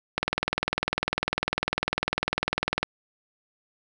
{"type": "click train", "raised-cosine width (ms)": 0.3, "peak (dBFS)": -7, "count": 54, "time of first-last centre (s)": [0.18, 2.83], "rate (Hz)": 20, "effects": []}